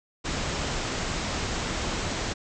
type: low-pass noise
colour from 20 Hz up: pink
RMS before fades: -30 dBFS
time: 0.24-2.34 s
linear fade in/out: 20 ms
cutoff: 7800 Hz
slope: 96 dB/octave
effects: none